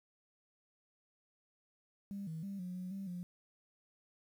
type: tone with pitch steps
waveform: sine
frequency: 199.4 / 160.7 / 197.7 / 180.6 / 182.6 / 195.3 / 177.7 Hz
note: G3 / E3 / G3 / F#3 / F#3 / G3 / F3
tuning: +30 / -44 / +15 / -42 / -23 / -6 / +30 cents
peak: -39 dBFS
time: 2.11-3.23 s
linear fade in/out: 0 ms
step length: 160 ms
effects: tanh soft clip ceiling -35 dBFS + 11-bit